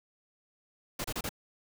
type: noise bursts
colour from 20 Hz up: pink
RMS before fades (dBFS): -35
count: 4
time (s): 0.99-1.292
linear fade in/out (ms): 5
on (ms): 53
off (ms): 30
effects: none